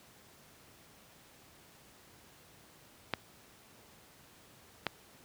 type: clicks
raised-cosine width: 0.3 ms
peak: -14 dBFS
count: 2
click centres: 3.137 / 4.867 s
effects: pink hiss -59 dBFS RMS until 5.24 s + high-pass 80 Hz 12 dB/octave